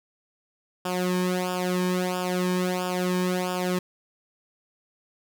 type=tone with flanger; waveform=sawtooth; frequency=181.6 Hz; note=F#3; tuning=32 cents flat; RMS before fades=-26 dBFS; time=0.85-3.79 s; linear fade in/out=5 ms; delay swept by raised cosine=0.48 to 1.48 ms; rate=1.5 Hz; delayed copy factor=-0.85; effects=none